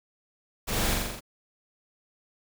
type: noise with echo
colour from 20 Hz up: pink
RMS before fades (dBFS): -30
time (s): 0.67-0.95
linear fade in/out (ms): 20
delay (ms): 43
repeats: 6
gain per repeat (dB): -2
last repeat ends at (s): 1.208
effects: none